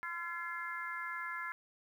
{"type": "harmonic tone with a mistuned harmonic", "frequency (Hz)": 341.4, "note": "F4", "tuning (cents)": -39, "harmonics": [3, 4, 5, 6], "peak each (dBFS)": [-45, -43, -42, -45], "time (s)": [0.03, 1.52], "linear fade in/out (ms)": 0, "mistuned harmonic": 6, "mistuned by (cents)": 41, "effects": ["11-bit"]}